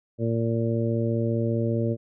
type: harmonic tone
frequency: 115 Hz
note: A#2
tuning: 23 cents flat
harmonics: 1 / 2 / 3 / 4 / 5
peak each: -25 / -28 / -30 / -31 / -32 dBFS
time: 0.18-1.97 s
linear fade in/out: 50 ms
effects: none

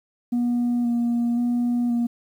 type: tone with vibrato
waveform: sine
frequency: 239.2 Hz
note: A#3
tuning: 45 cents sharp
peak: -17 dBFS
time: 0.32-2.07 s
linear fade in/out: 10 ms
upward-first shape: square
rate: 0.95 Hz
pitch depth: 15 cents each way
effects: tanh soft clip ceiling -18 dBFS + 9-bit

